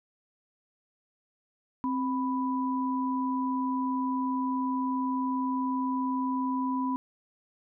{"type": "tone pair together", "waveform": "sine", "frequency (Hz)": [262.4, 990], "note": ["C4", "B5"], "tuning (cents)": [5, 4], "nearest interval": "octave + major seventh", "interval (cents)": 2299, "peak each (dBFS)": [-28, -31], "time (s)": [1.84, 6.96], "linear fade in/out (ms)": 0, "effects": []}